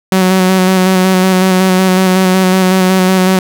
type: tone with vibrato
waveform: sawtooth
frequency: 186.5 Hz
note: F#3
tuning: 14 cents sharp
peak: -3 dBFS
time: 0.12-3.39 s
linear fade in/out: 2 ms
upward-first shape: square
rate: 5.4 Hz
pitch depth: 19 cents each way
effects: none